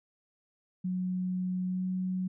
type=tone with pitch glide; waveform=sine; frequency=183.3 to 185 Hz; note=F#3 to F#3; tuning=-16 to 0 cents; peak=-29 dBFS; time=0.84-2.28 s; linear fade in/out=10 ms; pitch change=+16 cents; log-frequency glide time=1.67-1.84 s; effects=none